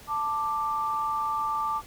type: tone pair together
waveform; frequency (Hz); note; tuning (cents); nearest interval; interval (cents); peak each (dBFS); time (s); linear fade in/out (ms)
sine; 883 / 1178.7; A5 / D6; +6 / +6; perfect fourth; 500; -30 / -27; 0.07-1.82; 50
effects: pink hiss -49 dBFS RMS until 1.86 s